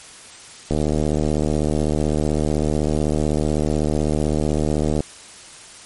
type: click train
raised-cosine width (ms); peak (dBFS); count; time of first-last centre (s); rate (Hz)
2; -7; 327; 0.71-5.005; 75.9
effects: white hiss -41 dBFS RMS until 5.85 s + MP3 48 kbps